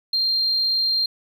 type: tone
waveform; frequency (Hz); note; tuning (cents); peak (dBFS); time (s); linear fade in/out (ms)
triangle; 4186; C8; 0; -15; 0.13-1.06; 5
effects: tanh soft clip ceiling -16 dBFS